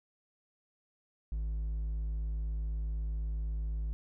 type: tone with hard clipping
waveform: sine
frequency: 54 Hz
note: A1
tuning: 32 cents flat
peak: -33 dBFS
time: 1.32-3.93 s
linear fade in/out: 0 ms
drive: 3 dB
effects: none